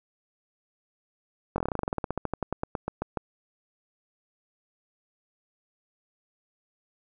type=slowing click train; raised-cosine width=1 ms; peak=-14 dBFS; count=25; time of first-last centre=1.56-3.173 s; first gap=21 ms; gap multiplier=1.09; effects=none